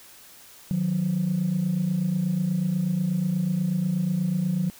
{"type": "tone pair together", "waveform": "sine", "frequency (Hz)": [153.97, 182.2], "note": ["D#3", "F#3"], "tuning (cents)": [-18, -26], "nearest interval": "minor third", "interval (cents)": 292, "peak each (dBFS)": [-26, -22], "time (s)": [0.71, 4.7], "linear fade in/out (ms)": 0, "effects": ["tanh soft clip ceiling -17 dBFS", "white hiss -49 dBFS RMS until 4.79 s"]}